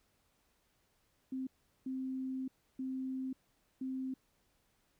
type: tone bursts at uneven times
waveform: sine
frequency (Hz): 261.6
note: C4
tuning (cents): 0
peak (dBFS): -36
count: 4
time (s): 1.32-1.47 / 1.86-2.48 / 2.79-3.33 / 3.81-4.14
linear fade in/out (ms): 5
effects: pink hiss -75 dBFS RMS until 4.99 s